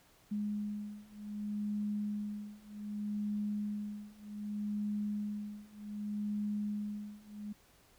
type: beating tone pair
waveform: sine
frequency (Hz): 207.7 / 208.35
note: G#3 / G#3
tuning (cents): 0 / +6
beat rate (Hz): 0.65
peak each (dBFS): -39 / -38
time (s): 0.31-7.53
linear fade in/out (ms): 10
effects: pink hiss -65 dBFS RMS until 7.98 s